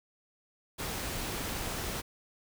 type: noise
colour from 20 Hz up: pink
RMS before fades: -36 dBFS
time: 0.78-2.02 s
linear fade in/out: 20 ms
effects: none